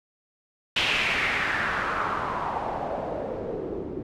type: noise with low-pass filter sweep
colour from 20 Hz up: white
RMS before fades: -28 dBFS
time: 0.76-4.03 s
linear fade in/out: 5 ms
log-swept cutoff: 3000 to 330 Hz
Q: 3.1
effects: none